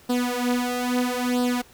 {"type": "tone with flanger", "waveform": "sawtooth", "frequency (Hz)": 246.9, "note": "B3", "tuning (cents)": 0, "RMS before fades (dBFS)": -24, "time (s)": [0.09, 1.62], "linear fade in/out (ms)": 10, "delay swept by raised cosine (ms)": [0.22, 5.62], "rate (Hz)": 0.76, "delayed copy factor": 0.8, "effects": ["pink hiss -52 dBFS RMS until 1.73 s"]}